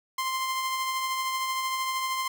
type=tone with tremolo; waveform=sawtooth; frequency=1046.5 Hz; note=C6; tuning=in tune; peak=-22 dBFS; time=0.18-2.28 s; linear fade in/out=5 ms; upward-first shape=triangle; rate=13 Hz; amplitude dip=35%; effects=none